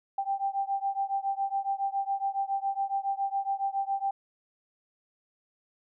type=beating tone pair; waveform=sine; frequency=784 / 791.2 Hz; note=G5 / G5; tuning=0 / +16 cents; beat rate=7.2 Hz; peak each=-30 / -31 dBFS; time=0.18-4.11 s; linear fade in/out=5 ms; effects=none